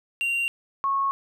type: tone pair in turn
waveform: triangle / sine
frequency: 2765 / 1097.3 Hz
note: F7 / C#6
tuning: -18 / -18 cents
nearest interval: octave + major third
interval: 1600 cents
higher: first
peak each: -21 dBFS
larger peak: neither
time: 0.21-0.48 / 0.84-1.11 s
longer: neither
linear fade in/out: 0 ms
effects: none